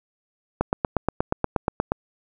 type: click train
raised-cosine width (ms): 1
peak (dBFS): -6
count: 12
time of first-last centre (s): 0.61-1.92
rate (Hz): 8.4
effects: none